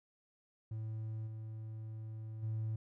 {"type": "tone with level steps", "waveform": "triangle", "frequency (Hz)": 110, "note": "A2", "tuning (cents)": 0, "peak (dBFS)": [-36, -40, -32], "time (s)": [0.71, 2.76], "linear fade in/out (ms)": 5, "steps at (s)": [1.26, 2.42], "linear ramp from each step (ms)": 20, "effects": ["tanh soft clip ceiling -30 dBFS"]}